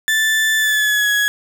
35% pulse tone with pitch glide, 1760 to 1672.8 Hz, A6 to G#6, 0 to +12 cents, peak -12 dBFS, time 0.08-1.28 s, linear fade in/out 0 ms, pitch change -88 cents, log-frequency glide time 0.57-1.1 s, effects 7-bit

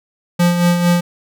square tone with tremolo, 174.61 Hz, F3, in tune, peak -10 dBFS, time 0.39-1.01 s, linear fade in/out 10 ms, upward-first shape sine, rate 4.4 Hz, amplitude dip 50%, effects none

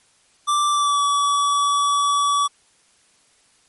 square tone with pitch glide, 1174.7 to 1144.6 Hz, D6 to D6, 0 to -45 cents, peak -17 dBFS, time 0.47-2.48 s, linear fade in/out 20 ms, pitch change -45 cents, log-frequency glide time 0.69-1.02 s, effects white hiss -58 dBFS RMS until 3.68 s + MP3 48 kbps

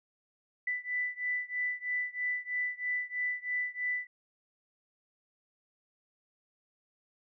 sine beating tone pair, 1985 / 1988.1 Hz, B6 / B6, +8 / +11 cents, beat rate 3.1 Hz, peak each -34 / -35 dBFS, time 0.67-4.07 s, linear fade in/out 5 ms, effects none

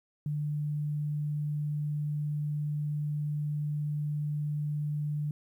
sine tone, 148.6 Hz, D3, 21 cents sharp, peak -29 dBFS, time 0.26-5.31 s, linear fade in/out 2 ms, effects 11-bit

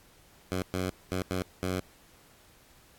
10% pulse tone bursts at uneven times, 92.3 Hz, F#2, 4 cents flat, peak -21 dBFS, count 5, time 0.52-0.62 / 0.74-0.9 / 1.12-1.22 / 1.31-1.42 / 1.63-1.8 s, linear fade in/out 0 ms, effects pink hiss -59 dBFS RMS until 2.98 s + AAC 64 kbps

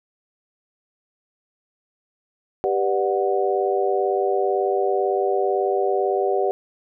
sine chord, G major seventh, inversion none, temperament just, 392 / 490 / 588 / 735 Hz, G4 / B4 / D5 / F#5, 0 / -14 / +2 / -12 cents, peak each -21 / -26 / -26 / -24 dBFS, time 2.64-6.51 s, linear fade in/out 0 ms, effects none

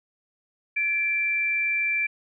sine tone pair together, 1701.7 / 2349 Hz, G#6 / D7, +42 / 0 cents, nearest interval tritone, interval 558 cents, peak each -34 / -22 dBFS, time 0.76-2.07 s, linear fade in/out 10 ms, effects none

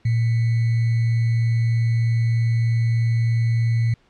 sine tone with sample-and-hold, 115.4 Hz, A#2, 17 cents flat, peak -16 dBFS, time 0.05-3.94 s, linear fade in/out 5 ms, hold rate 2100 Hz, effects pink hiss -59 dBFS RMS until 4.09 s + low-pass 4000 Hz 12 dB/octave

